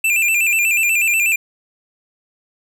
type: tone with vibrato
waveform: square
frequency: 2527 Hz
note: D#7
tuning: 26 cents sharp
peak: -14 dBFS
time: 0.04-1.36 s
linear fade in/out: 5 ms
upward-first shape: square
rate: 8.2 Hz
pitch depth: 87 cents each way
effects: none